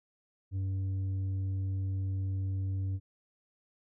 triangle tone with tanh clipping, 95.9 Hz, G2, 37 cents flat, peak -31 dBFS, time 0.51-3 s, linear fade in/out 50 ms, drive 9 dB, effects none

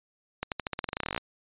accelerating click train, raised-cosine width 0.3 ms, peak -14 dBFS, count 19, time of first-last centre 0.43-1.178 s, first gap 88 ms, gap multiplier 0.9, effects resampled to 8000 Hz

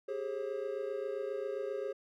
triangle tone cluster, 394.5 / 422 / 538 Hz, G4 / G#4 / C5, +11 / +28 / +48 cents, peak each -38 / -37 / -37 dBFS, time 0.08-1.93 s, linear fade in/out 10 ms, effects none

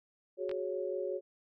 sine chord, F# suspended second, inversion none, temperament equal, 370 / 415.3 / 554.4 Hz, F#4 / G#4 / C#5, 0 / 0 / 0 cents, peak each -37 / -39 / -37 dBFS, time 0.37-1.21 s, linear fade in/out 50 ms
clicks, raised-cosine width 0.3 ms, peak -29 dBFS, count 2, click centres 0.494 / 0.514 s
effects none

